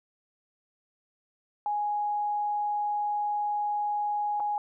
sine tone with dropouts, 830.6 Hz, G#5, in tune, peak -26 dBFS, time 1.66-4.58 s, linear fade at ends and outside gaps 1 ms, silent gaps 4.399-4.403 s, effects none

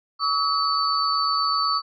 sine tone cluster, 1136 / 1284 / 4505 Hz, C#6 / E6 / C#8, +42 / -46 / +27 cents, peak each -24 dBFS, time 0.19-1.82 s, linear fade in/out 50 ms, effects none

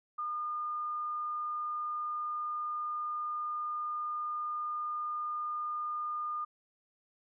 sine tone, 1215 Hz, D#6, 42 cents flat, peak -33 dBFS, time 0.18-6.45 s, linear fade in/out 10 ms, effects none

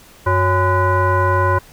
sine tone with frequency modulation, 554.4 Hz, C#5, in tune, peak -12 dBFS, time 0.26-1.59 s, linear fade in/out 10 ms, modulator 460 Hz, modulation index 1.8, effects pink hiss -45 dBFS RMS until 1.72 s

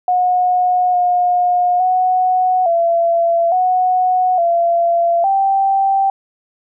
sine tone with pitch steps, 726 / 716 / 738 / 677 / 736 / 683 / 781 Hz, F#5 / F5 / F#5 / E5 / F#5 / F5 / G5, -33 / +43 / -5 / +46 / -9 / -39 / -7 cents, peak -11 dBFS, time 0.08-6.1 s, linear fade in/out 2 ms, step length 860 ms, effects none

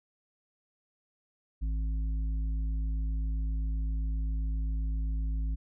harmonic tone, 53.8 Hz, A1, 38 cents flat, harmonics 1 / 3 / 5, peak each -28 / -44 / -48 dBFS, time 1.61-5.56 s, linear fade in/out 20 ms, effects none

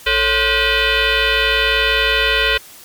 sine tone with frequency modulation, 554.4 Hz, C#5, in tune, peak -12 dBFS, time 0.06-2.58 s, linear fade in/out 10 ms, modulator 499 Hz, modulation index 6.3, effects white hiss -40 dBFS RMS until 2.84 s + MP3 96 kbps

